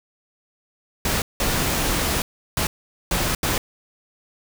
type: noise bursts at uneven times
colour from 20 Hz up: pink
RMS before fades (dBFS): -22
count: 5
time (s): 1.05-1.22 / 1.4-2.22 / 2.57-2.67 / 3.11-3.35 / 3.43-3.58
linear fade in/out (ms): 2
effects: none